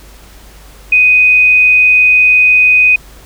sine tone, 2497 Hz, D#7, 6 cents sharp, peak -4 dBFS, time 0.92-2.96 s, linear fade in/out 5 ms, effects added 50 Hz sine -36 dBFS peak until 3.25 s + pink hiss -40 dBFS RMS until 3.25 s

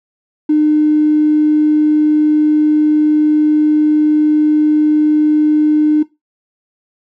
triangle tone, 303.5 Hz, D#4, 43 cents flat, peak -4 dBFS, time 0.49-6.03 s, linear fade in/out 10 ms, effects noise-tail reverb RT60 0.2 s tail -21 dB re dry + tanh soft clip ceiling -6 dBFS

